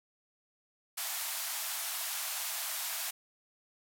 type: band-pass noise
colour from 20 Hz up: white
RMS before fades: -37 dBFS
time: 0.97-3.11 s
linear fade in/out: 10 ms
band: 630 to 16000 Hz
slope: 96 dB/octave
effects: none